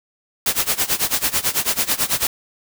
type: noise with tremolo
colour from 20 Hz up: white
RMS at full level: -17 dBFS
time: 0.46-2.27 s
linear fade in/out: 2 ms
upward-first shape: sine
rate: 9.1 Hz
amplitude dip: 90%
effects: none